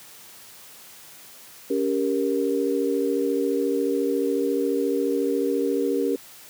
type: tone cluster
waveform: sine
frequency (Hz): 280.7 / 394.9 / 469.1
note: C#4 / G4 / A#4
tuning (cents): +22 / +13 / +11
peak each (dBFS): -25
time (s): 1.7-6.16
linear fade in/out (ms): 5
effects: white hiss -46 dBFS RMS until 6.49 s + high-pass 100 Hz 12 dB/octave